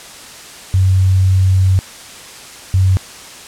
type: tone pair in turn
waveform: sine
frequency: 94.2 / 94.2 Hz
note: F#2 / F#2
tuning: +32 / +32 cents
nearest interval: unison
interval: 0 cents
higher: neither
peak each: -8 dBFS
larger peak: neither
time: 0.74-1.79 / 2.74-2.97 s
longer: first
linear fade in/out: 0 ms
effects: white hiss -34 dBFS RMS until 3.47 s + low-pass 9000 Hz 12 dB/octave